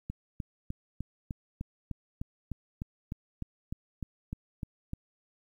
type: click train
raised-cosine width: 5 ms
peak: -23 dBFS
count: 17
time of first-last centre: 0.1-4.934 s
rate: 3.31 Hz
effects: 10-bit